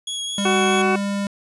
sawtooth tone with vibrato, 3327 Hz, G#7, 2 cents sharp, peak -22 dBFS, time 0.07-0.82 s, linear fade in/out 5 ms, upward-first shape sine, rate 4.7 Hz, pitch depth 12 cents each way
square tone, 200.4 Hz, G3, 38 cents sharp, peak -22 dBFS, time 0.38-1.27 s, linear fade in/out 2 ms
harmonic tone, 374.8 Hz, F#4, 22 cents sharp, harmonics 1 / 2 / 3 / 4 / 6 / 7, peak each -20 / -23 / -25 / -26 / -28 / -28 dBFS, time 0.45-0.96 s, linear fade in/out 5 ms
effects resampled to 24000 Hz

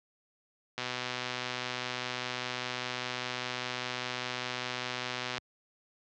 click train, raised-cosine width 0.2 ms, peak -16 dBFS, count 576, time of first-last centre 0.78-5.38 s, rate 125 Hz, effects high-pass 80 Hz 12 dB/octave + low-pass 5000 Hz 12 dB/octave

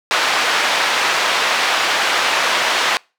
pink band-pass noise, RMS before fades -17 dBFS, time 0.11-2.97 s, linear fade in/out 0 ms, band 840 to 4100 Hz, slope 12 dB/octave, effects noise-tail reverb RT60 0.3 s tail -26 dB re dry

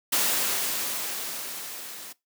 white noise with level ramp, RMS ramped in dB -23 to -41 dBFS, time 0.12-2.13 s, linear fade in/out 10 ms, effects noise-tail reverb RT60 0.2 s tail -21 dB re dry + high-pass 200 Hz 12 dB/octave

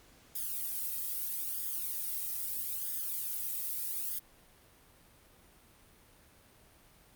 violet noise with flanger, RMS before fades -36 dBFS, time 0.35-4.19 s, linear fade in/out 5 ms, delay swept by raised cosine 0.59 to 1.59 ms, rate 0.78 Hz, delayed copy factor +0.75, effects pink hiss -61 dBFS RMS until 7.15 s + Opus 48 kbps

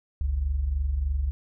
sine tone pair together, 46.72 / 70 Hz, F#1 / C#2, +18 / +18 cents, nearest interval perfect fifth, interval 700 cents, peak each -30 / -24 dBFS, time 0.21-1.31 s, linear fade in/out 0 ms, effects none

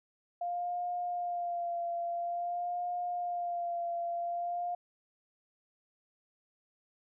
sine tone with vibrato, 698.5 Hz, F5, in tune, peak -32 dBFS, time 0.41-4.75 s, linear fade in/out 5 ms, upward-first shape sine, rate 0.49 Hz, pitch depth 28 cents each way, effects none

